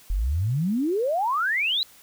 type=exponential sweep; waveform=sine; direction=up; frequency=41.2 to 4095 Hz; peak=-21 dBFS; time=0.1-1.83 s; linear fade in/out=0 ms; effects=white hiss -52 dBFS RMS until 2.02 s